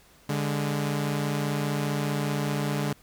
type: tone pair together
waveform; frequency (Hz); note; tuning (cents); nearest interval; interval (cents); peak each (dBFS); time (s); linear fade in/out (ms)
sawtooth; 145.52 / 205.8; D3 / G#3; -16 / -16; tritone; 600; -23 / -27; 0.29-2.93; 5
effects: pink hiss -57 dBFS RMS until 3.02 s